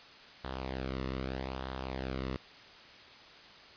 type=tone with flanger; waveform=sawtooth; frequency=65.41 Hz; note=C2; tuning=in tune; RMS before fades=-38 dBFS; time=0.44-2.37 s; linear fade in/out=5 ms; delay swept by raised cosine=0.41 to 1.27 ms; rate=0.8 Hz; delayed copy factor=-0.65; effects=white hiss -53 dBFS RMS until 3.76 s + resampled to 11025 Hz